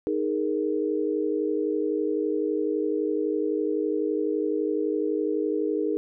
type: chord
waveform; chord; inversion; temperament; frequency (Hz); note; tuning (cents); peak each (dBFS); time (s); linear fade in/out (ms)
sine; D# suspended fourth; none; just; 311.1 / 414.8 / 466.7; D#4 / G#4 / A#4; 0 / -2 / +2; -27 / -27 / -29; 0.07-5.97; 0
effects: none